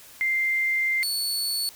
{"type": "tone pair in turn", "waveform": ["sine", "sawtooth"], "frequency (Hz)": [2093, 4435], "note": ["C7", "C#8"], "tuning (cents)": [0, 0], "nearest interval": "octave + minor second", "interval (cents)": 1300, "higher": "second", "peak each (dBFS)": [-21, -22], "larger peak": "first", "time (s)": [[0.21, 1.03], [1.03, 1.69]], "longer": "first", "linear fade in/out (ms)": 0, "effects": ["white hiss -48 dBFS RMS until 1.75 s"]}